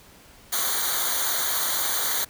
white noise with comb filter, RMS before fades -25 dBFS, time 0.52-2.25 s, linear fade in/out 10 ms, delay 0.38 ms, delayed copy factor -0.95, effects pink hiss -51 dBFS RMS until 2.29 s

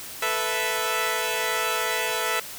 10% pulse chord, A suspended second, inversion none, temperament equal, 440 / 493.9 / 659.3 Hz, A4 / B4 / E5, 0 / 0 / 0 cents, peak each -20 dBFS, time 0.22-2.4 s, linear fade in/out 5 ms, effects white hiss -38 dBFS RMS until 2.58 s

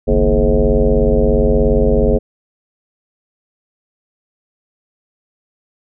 sine tone with frequency modulation, 233.1 Hz, A#3, in tune, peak -9 dBFS, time 0.07-2.19 s, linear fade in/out 20 ms, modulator 97 Hz, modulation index 3.4, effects none

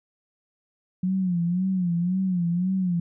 sine tone with vibrato, 180 Hz, F#3, 47 cents flat, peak -21 dBFS, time 1.03-3 s, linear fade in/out 5 ms, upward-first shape sine, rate 1.9 Hz, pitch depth 100 cents each way, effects none

